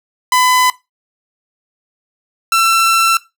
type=tone pair in turn; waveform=sawtooth; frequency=1006 / 1342.8 Hz; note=B5 / E6; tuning=+32 / +32 cents; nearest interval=perfect fourth; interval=500 cents; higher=second; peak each=-6 dBFS; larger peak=neither; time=0.32-0.7 / 2.52-3.17 s; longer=second; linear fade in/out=2 ms; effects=noise-tail reverb RT60 0.2 s tail -17 dB re dry